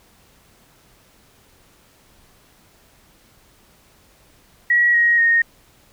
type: tone with pitch steps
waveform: sine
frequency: 1918 / 1886.1 / 1854.8 Hz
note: A#6 / A#6 / A#6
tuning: +49 / +20 / -9 cents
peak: -12 dBFS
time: 4.7-5.42 s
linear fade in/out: 5 ms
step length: 240 ms
effects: pink hiss -54 dBFS RMS until 5.92 s